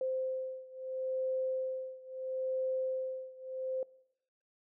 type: beating tone pair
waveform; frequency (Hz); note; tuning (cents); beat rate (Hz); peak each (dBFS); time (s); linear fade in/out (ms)
sine; 520 / 520.75; C5 / C5; -11 / -8; 0.75; -36 / -38; 0.01-3.83; 2
effects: noise-tail reverb RT60 0.8 s tail -22 dB re dry